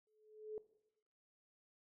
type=tone with exponential growth; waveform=sine; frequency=430 Hz; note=A4; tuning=40 cents flat; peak=-40 dBFS; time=0.07-0.58 s; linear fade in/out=1 ms; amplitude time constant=110 ms; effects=noise-tail reverb RT60 0.9 s tail -18 dB re dry